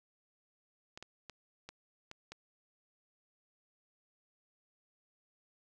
clicks, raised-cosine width 0.2 ms, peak -29 dBFS, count 6, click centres 0.975 / 1.026 / 1.297 / 1.69 / 2.114 / 2.32 s, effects none

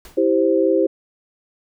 pink noise with exponential decay, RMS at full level -38 dBFS, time 0.05-0.3 s, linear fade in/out 1 ms, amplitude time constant 54 ms
sine chord, C major, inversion first, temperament equal with one note detuned, 327.9 / 392 / 523.3 Hz, E4 / G4 / C5, -9 / 0 / 0 cents, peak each -18 dBFS, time 0.17-0.87 s, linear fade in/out 10 ms
effects none

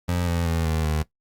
25% pulse tone with pitch steps, 88.1 / 85.15 / 82.3 / 79.54 / 76.87 Hz, F2 / F2 / E2 / D#2 / D#2, +16 / -43 / -2 / +39 / -20 cents, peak -18 dBFS, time 0.08-1.03 s, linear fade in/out 10 ms, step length 190 ms, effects noise-tail reverb RT60 0.1 s tail -17 dB re dry + Opus 48 kbps

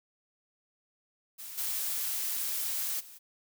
blue noise with level steps, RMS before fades -43 / -33 / -50 dBFS, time 1.38-3.19 s, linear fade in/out 20 ms, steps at 1.57 / 2.99 s, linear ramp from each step 20 ms, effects none

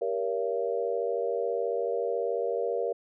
sine chord, G diminished seventh, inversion none, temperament just, 392 / 470.4 / 564.5 / 677.4 Hz, G4 / Bb4 / Db5 / Fb5, 0 / +16 / +31 / +47 cents, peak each -34 / -29 / -33 / -35 dBFS, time 0.01-2.93 s, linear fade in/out 10 ms, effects none

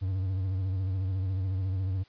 triangle tone with vibrato, 94.5 Hz, F#2, 37 cents sharp, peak -25 dBFS, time 0.01-2.04 s, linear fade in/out 20 ms, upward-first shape sine, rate 14 Hz, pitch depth 59 cents each way, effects white hiss -61 dBFS RMS until 2.08 s + resampled to 11025 Hz

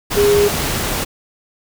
sine tone in noise, 410 Hz, G#4, 22 cents flat, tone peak -10 dBFS, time 0.16-0.49 s, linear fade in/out 20 ms, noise pink, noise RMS -20 dBFS, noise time 0.1-1.05 s, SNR +7 dB, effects none

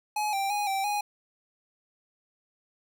square tone with pitch steps, 844 / 785 / 826 / 778 / 827 Hz, G#5 / G5 / G#5 / G5 / G#5, +28 / +2 / -10 / -13 / -8 cents, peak -27 dBFS, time 0.16-1.01 s, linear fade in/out 5 ms, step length 170 ms, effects none

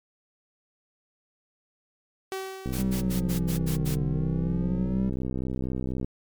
sawtooth tone with exponential decay, 382.2 Hz, G4, 44 cents flat, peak -25 dBFS, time 2.32-3.47 s, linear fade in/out 0 ms, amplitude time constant 250 ms
click train, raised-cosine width 3 ms, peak -18 dBFS, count 218, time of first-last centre 2.66-6.045 s, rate 64.1 Hz
white noise bursts, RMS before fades -37 dBFS, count 7, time 2.72-3.958 s, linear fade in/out 20 ms, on 110 ms, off 78 ms
triangle linear two-way sweep, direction down then up, 196 to 146.83 to 196 Hz, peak -24 dBFS, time 2.78-5.1 s, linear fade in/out 10 ms, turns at 4.02 s
effects MP3 96 kbps

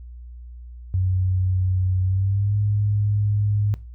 sine tone with pitch glide, 92.8 to 103.56 Hz, F#2 to G#2, +6 to -4 cents, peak -18 dBFS, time 0.94-3.74 s, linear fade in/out 0 ms, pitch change +190 cents, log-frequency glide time 2.02-2.56 s, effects noise-tail reverb RT60 0.3 s tail -19 dB re dry + added 60 Hz sine -36 dBFS peak until 3.94 s

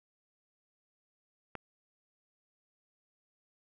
click, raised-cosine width 0.5 ms, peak -24 dBFS, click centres 1.553 s, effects none

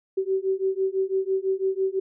sine beating tone pair, 380 / 386 Hz, F#4 / G4, +46 / -27 cents, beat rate 6 Hz, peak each -25 dBFS, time 0.17-2 s, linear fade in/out 10 ms, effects none

